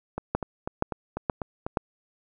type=two click trains; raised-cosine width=1 ms; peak=-9 / -16 dBFS; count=4 / 7; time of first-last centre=0.35-1.772 / 0.18-1.665 s; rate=2.11 / 4.04 Hz; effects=none